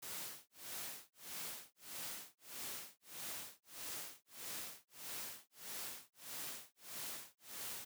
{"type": "noise with tremolo", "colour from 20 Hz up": "white", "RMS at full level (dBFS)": -45, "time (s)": [0.02, 7.85], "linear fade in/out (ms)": 10, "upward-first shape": "sine", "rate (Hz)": 1.6, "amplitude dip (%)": 100, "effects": ["high-pass 100 Hz 12 dB/octave"]}